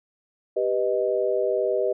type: chord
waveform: sine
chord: G augmented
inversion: none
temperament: equal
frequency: 392 / 493.9 / 622.3 Hz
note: G4 / B4 / D#5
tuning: 0 / 0 / 0 cents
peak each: -25 dBFS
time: 0.56-1.93 s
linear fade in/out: 10 ms
effects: none